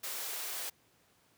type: high-pass noise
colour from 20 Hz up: white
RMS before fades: -39 dBFS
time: 0.03-0.7 s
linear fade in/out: 10 ms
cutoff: 370 Hz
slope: 24 dB/octave
effects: pink hiss -68 dBFS RMS until 1.37 s + high-pass 100 Hz 12 dB/octave